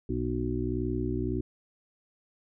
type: harmonic tone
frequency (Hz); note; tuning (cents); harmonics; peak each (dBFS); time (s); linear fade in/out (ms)
61.74; B1; 0; 1 / 2 / 4 / 5 / 6; -34 / -34 / -34 / -34 / -34; 0.09-1.41; 5
effects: none